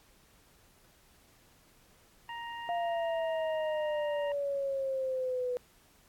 harmonic tone, 936 Hz, A#5, 7 cents sharp, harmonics 1 / 2 / 3, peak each -40 / -44 / -48 dBFS, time 2.29-4.32 s, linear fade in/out 2 ms
sine exponential sweep, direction down, 698.5 to 492.5 Hz, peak -30 dBFS, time 2.69-5.57 s, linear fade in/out 0 ms
effects pink hiss -63 dBFS RMS until 6.08 s + AAC 64 kbps

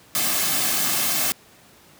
white noise with comb filter, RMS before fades -22 dBFS, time 0.15-1.32 s, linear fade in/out 0 ms, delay 2.1 ms, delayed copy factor -0.55, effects pink hiss -51 dBFS RMS until 1.99 s + high-pass 100 Hz 12 dB/octave

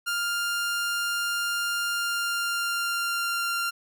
sawtooth tone with pitch glide, 1400 to 1387.1 Hz, F6 to F6, +4 to -12 cents, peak -22 dBFS, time 0.06-3.71 s, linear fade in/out 20 ms, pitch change -16 cents, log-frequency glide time 1.93-3.51 s, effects none

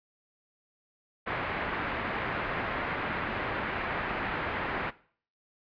white low-pass noise, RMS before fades -33 dBFS, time 1.26-4.91 s, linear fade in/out 20 ms, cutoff 2100 Hz, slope 24 dB/octave, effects noise-tail reverb RT60 0.5 s tail -19 dB re dry + resampled to 11025 Hz

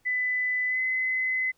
sine tone with pitch glide, 2000 to 2033 Hz, B6 to B6, +21 to +50 cents, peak -24 dBFS, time 0.05-1.52 s, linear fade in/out 20 ms, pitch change +29 cents, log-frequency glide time 0.68-0.79 s, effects pink hiss -68 dBFS RMS until 1.57 s

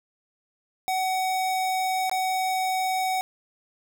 square tone with dropouts, 751 Hz, F#5, 26 cents sharp, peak -24 dBFS, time 0.88-3.21 s, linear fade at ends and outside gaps 0 ms, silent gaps 2.096-2.114 s, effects 10-bit

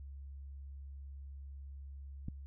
click, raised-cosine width 5 ms, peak -27 dBFS, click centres 2.284 s, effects added 69 Hz sine -45 dBFS peak until 2.46 s

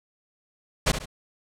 pink noise with echo, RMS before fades -20 dBFS, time 0.86-0.92 s, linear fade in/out 10 ms, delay 69 ms, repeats 2, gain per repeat -9 dB, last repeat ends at 1.058 s, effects low-pass 9000 Hz 12 dB/octave

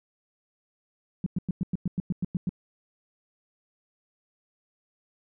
sine tone bursts, 180 Hz, F#3, 47 cents flat, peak -23 dBFS, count 11, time 1.24-2.493 s, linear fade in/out 2 ms, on 23 ms, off 100 ms, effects none

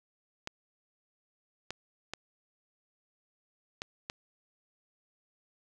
clicks, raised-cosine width 0.2 ms, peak -19 dBFS, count 5, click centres 0.474 / 1.706 / 2.136 / 3.819 / 4.099 s, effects none

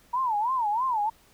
sine tone with vibrato, 932.3 Hz, A#5, in tune, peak -23 dBFS, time 0.13-1.1 s, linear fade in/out 10 ms, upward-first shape sine, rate 3.1 Hz, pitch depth 220 cents each way, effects pink hiss -59 dBFS RMS until 1.33 s

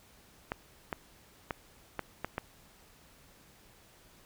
clicks, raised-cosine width 0.5 ms, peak -18 dBFS, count 6, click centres 0.519 / 0.928 / 1.508 / 1.993 / 2.246 / 2.381 s, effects pink hiss -60 dBFS RMS until 4.25 s

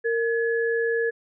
sine tone pair together, 462.1 / 1700 Hz, A#4 / G#6, -15 / +40 cents, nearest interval octave + major seventh, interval 2255 cents, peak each -22 / -27 dBFS, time 0.04-1.11 s, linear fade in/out 20 ms, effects none

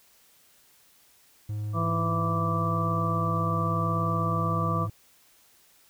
triangle tone, 105.5 Hz, G#2, 28 cents sharp, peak -27 dBFS, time 1.49-4.9 s, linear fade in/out 5 ms
harmonic tone, 166.4 Hz, E3, 17 cents sharp, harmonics 1 / 2 / 3 / 4 / 6 / 7, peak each -29 / -37 / -36 / -36 / -39 / -28 dBFS, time 1.73-4.88 s, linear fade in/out 50 ms
effects white hiss -60 dBFS RMS until 5.89 s

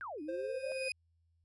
sine exponential two-way sweep, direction down then up, 1661.2 to 289.1 to 625 Hz, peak -40 dBFS, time 0.01-0.72 s, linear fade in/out 0 ms, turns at 0.22 s
35% pulse tone with exponential growth, 2492 Hz, D#7, 2 cents sharp, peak -32 dBFS, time 0.18-0.92 s, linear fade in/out 2 ms, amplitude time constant 160 ms
triangle tone with tremolo, 527 Hz, C5, 12 cents sharp, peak -33 dBFS, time 0.28-0.89 s, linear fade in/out 10 ms, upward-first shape triangle, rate 19 Hz, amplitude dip 40%
effects added 83 Hz sine -70 dBFS peak until 1.44 s + resampled to 24000 Hz

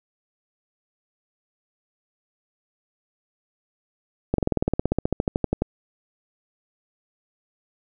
slowing click train, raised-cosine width 2 ms, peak -7 dBFS, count 21, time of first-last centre 4.34-5.62 s, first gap 43 ms, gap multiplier 1.04, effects none

